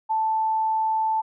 sine tone, 880 Hz, A5, in tune, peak -20 dBFS, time 0.09-1.22 s, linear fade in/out 20 ms, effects none

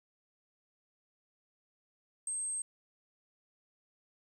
sine tone, 8372 Hz, C9, in tune, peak -33 dBFS, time 2.27-2.62 s, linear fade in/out 2 ms, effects tanh soft clip ceiling -29 dBFS + 11-bit

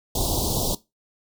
pink band-stop noise, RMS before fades -24 dBFS, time 0.15-0.75 s, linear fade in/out 5 ms, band 940 to 3500 Hz, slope 48 dB/octave, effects noise-tail reverb RT60 0.2 s tail -17 dB re dry

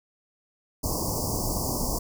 pink band-stop noise, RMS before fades -28 dBFS, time 0.83-1.99 s, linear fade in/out 10 ms, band 1100 to 4700 Hz, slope 96 dB/octave, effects none

